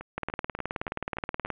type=two click trains; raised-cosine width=0.5 ms; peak=-15 / -24 dBFS; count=26 / 6; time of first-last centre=0.18-1.503 / 0.01-1.459 s; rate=18.9 / 3.45 Hz; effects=resampled to 8000 Hz + 9-bit